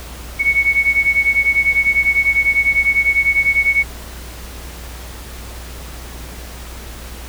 sine beating tone pair, 2215 / 2225 Hz, C#7 / C#7, -2 / +6 cents, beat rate 10 Hz, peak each -14 / -16 dBFS, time 0.39-3.84 s, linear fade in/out 20 ms, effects added 60 Hz sine -31 dBFS peak until 7.28 s + pink hiss -35 dBFS RMS until 7.28 s

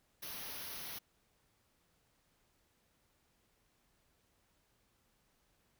white band-stop noise, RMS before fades -45 dBFS, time 0.22-0.99 s, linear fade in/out 10 ms, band 6200 to 9700 Hz, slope 96 dB/octave, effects pink hiss -75 dBFS RMS until 5.79 s

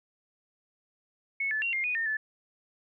sine tone with pitch steps, 2200 / 1737 / 2752 / 2118 / 2473 / 1822 / 1739 Hz, C#7 / A6 / F7 / C7 / D#7 / A#6 / A6, -14 / -23 / -26 / +21 / -11 / -40 / -21 cents, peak -27 dBFS, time 1.4-2.17 s, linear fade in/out 5 ms, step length 110 ms, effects none

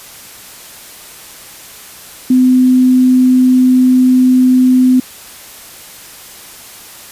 sine tone, 254.6 Hz, C4, 47 cents flat, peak -5 dBFS, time 2.3-5 s, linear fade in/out 5 ms, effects white hiss -34 dBFS RMS until 7.11 s + resampled to 32000 Hz

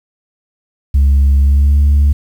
sine tone with pitch glide, 69.3 to 71.91 Hz, C#2 to D2, 0 to -36 cents, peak -4 dBFS, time 0.94-2.13 s, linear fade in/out 10 ms, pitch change +64 cents, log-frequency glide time 1.42-1.78 s, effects tanh soft clip ceiling -5 dBFS + 7-bit

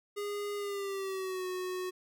square tone with pitch glide, 410 to 367.4 Hz, G#4 to F#4, -22 to -12 cents, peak -35 dBFS, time 0.16-1.91 s, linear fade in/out 20 ms, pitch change -190 cents, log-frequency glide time 0.56-1.47 s, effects none

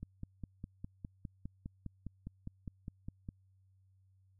click train, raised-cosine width 5 ms, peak -30 dBFS, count 17, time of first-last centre 0.03-3.289 s, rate 4.91 Hz, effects added 95 Hz sine -65 dBFS peak until 4.39 s

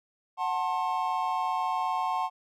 triangle chord, F# diminished, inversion none, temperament just, 740 / 888 / 1065.6 Hz, F#5 / A5 / C6, 0 / +16 / +31 cents, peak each -29 dBFS, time 0.37-2.3 s, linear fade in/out 50 ms, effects none

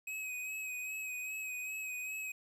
square tone with vibrato, 2532 Hz, D#7, 30 cents sharp, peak -39 dBFS, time 0.07-2.32 s, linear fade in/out 5 ms, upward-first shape sine, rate 2.5 Hz, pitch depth 31 cents each way, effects 11-bit

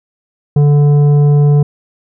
sine tone with tanh clipping, 145.7 Hz, D3, 13 cents flat, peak -7 dBFS, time 0.56-1.63 s, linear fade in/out 5 ms, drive 9 dB, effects none

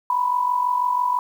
sine tone with amplitude modulation, 987.8 Hz, B5, in tune, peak -15 dBFS, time 0.1-1.19 s, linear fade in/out 2 ms, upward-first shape sine, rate 46.1 Hz, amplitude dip 65%, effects 8-bit

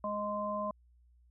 harmonic tone, 207.7 Hz, G#3, in tune, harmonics 1 / 3 / 5, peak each -40 / -36 / -36 dBFS, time 0.04-0.71 s, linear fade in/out 2 ms, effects added 60 Hz sine -61 dBFS peak until 1.3 s

